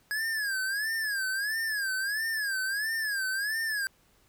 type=tone with vibrato; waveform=square; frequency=1661 Hz; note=G#6; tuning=in tune; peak=-29 dBFS; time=0.11-3.87 s; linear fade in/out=0 ms; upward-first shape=sine; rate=1.5 Hz; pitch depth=150 cents each way; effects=pink hiss -65 dBFS RMS until 4.28 s